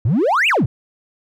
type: exponential two-way sweep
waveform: triangle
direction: up then down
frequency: 96.2 to 2960 to 96.2 Hz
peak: -10 dBFS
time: 0.05-0.66 s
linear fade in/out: 5 ms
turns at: 0.48 s
effects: tanh soft clip ceiling -8 dBFS